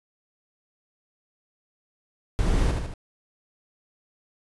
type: noise with echo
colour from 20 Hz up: brown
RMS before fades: -22 dBFS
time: 2.39-2.71 s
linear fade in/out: 0 ms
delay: 76 ms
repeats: 3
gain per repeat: -4 dB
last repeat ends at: 2.938 s
effects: resampled to 24000 Hz